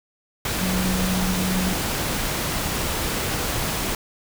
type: tone in noise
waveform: sine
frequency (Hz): 185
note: F#3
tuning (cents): 0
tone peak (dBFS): -22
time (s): 0.61-1.73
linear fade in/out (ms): 2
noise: pink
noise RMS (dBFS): -25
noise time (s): 0.45-3.95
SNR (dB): 0
effects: none